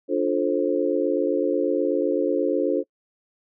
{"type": "chord", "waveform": "sine", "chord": "D minor seventh", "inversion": "none", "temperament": "just", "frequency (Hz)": [293.7, 352.4, 440.5, 528.6], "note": ["D4", "F4", "A4", "C5"], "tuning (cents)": [0, 16, 2, 18], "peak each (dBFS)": -25, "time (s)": [0.08, 2.84], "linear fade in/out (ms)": 50, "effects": ["noise-tail reverb RT60 0.1 s tail -26 dB re dry"]}